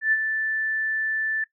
sine tone with ADSR envelope, 1760 Hz, A6, in tune, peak -16 dBFS, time 0.01-1.44 s, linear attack 110 ms, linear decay 43 ms, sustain -7 dB, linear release 4 ms, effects noise-tail reverb RT60 0.1 s tail -18 dB re dry

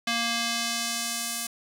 square tone with band-pass filter sweep, 233.1 Hz, A#3, in tune, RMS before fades -29 dBFS, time 0.07-1.47 s, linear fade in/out 5 ms, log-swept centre 3300 to 10000 Hz, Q 0.86, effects none

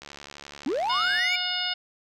click train, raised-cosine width 0.2 ms, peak -23 dBFS, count 85, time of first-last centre 0.02-1.192 s, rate 71.7 Hz
triangle linear sweep, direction up, 231.2 to 2349 Hz, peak -22 dBFS, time 0.66-1.36 s, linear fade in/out 5 ms
harmonic tone, 723 Hz, F#5, 40 cents flat, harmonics 1 / 2 / 3 / 4 / 5 / 6 / 7, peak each -37 / -34 / -36 / -30 / -32 / -37 / -33 dBFS, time 0.89-1.74 s, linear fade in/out 10 ms
effects none

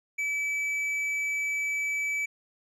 sine tone with tanh clipping, 2300 Hz, D7, 37 cents flat, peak -28 dBFS, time 0.18-2.26 s, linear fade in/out 10 ms, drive 6 dB, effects none

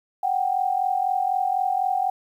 sine tone pair together, 740 / 784 Hz, F#5 / G5, 0 / 0 cents, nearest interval minor second, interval 100 cents, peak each -23 dBFS, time 0.23-2.1 s, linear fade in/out 5 ms, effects 9-bit

